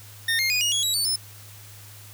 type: tone with pitch steps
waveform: 25% pulse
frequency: 1830 / 2127 / 2471 / 2872 / 3337 / 3878 / 4506 / 5236 Hz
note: A#6 / C7 / D#7 / F7 / G#7 / B7 / C#8 / E8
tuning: -32 / +28 / -13 / +48 / +8 / -32 / +28 / -13 cents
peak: -17 dBFS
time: 0.28-1.16 s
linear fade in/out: 5 ms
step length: 110 ms
effects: added 103 Hz sine -45 dBFS peak until 2.13 s + white hiss -47 dBFS RMS until 2.13 s